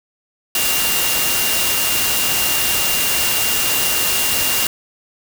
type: tone in noise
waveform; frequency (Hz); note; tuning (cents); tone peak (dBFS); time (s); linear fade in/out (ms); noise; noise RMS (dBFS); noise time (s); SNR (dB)
sine; 2794; F7; 0; -23; 0.55-4.67; 2; white; -18; 0.55-4.67; -8
effects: none